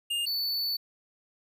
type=tone pair in turn; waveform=square; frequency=2821 / 4478 Hz; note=F7 / C#8; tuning=+17 / +17 cents; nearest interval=minor sixth; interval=800 cents; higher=second; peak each=-28 dBFS; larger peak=neither; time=0.1-0.26 / 0.26-0.77 s; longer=second; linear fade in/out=10 ms; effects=resampled to 32000 Hz + 11-bit